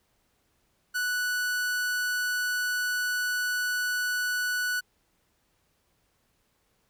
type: tone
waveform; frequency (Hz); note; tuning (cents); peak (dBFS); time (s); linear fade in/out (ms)
45% pulse; 1480; F#6; 0; -26; 0.94-4.81; 20
effects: pink hiss -71 dBFS RMS until 6.89 s